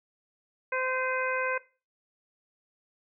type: harmonic tone with a mistuned harmonic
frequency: 516 Hz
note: C5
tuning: 24 cents flat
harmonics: 1 / 2 / 3 / 4 / 5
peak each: -32 / -34 / -32 / -35 / -37 dBFS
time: 0.72-1.58 s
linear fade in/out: 5 ms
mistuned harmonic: 5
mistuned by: -50 cents
effects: noise-tail reverb RT60 0.3 s tail -17 dB re dry